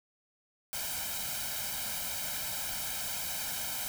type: noise with comb filter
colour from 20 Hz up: white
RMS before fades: -36 dBFS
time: 0.73-3.88 s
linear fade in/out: 0 ms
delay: 1.3 ms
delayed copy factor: +0.8
effects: none